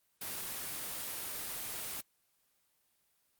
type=noise; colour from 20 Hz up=white; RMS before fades=-40 dBFS; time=0.21-2.01 s; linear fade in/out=5 ms; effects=white hiss -75 dBFS RMS until 3.39 s + Opus 24 kbps